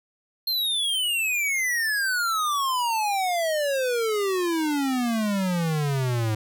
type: exponential sweep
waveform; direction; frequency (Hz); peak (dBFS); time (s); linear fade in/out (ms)
square; down; 4233 to 106.4; -23; 0.47-6.35; 5
effects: none